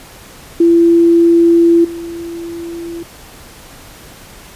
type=tone with level steps; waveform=sine; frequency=337.9 Hz; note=E4; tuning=43 cents sharp; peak=-5 / -22 dBFS; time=0.6-3.03 s; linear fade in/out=5 ms; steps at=1.84 s; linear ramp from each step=10 ms; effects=pink hiss -37 dBFS RMS until 4.55 s + resampled to 32000 Hz